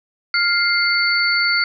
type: tone cluster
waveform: sine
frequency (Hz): 1401 / 2101 / 4488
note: F6 / C7 / C#8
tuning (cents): +5 / +7 / +21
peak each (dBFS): -19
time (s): 0.34-1.64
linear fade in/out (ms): 2
effects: none